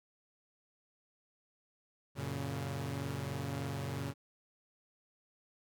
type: chord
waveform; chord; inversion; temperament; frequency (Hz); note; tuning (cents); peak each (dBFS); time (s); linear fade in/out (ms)
sawtooth; F# major; none; equal with one note detuned; 92.5 / 116.54 / 139.64; F#2 / A#2 / C#3; 0 / 0 / +13; -39 / -38 / -35; 2.15-4.14; 50
effects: none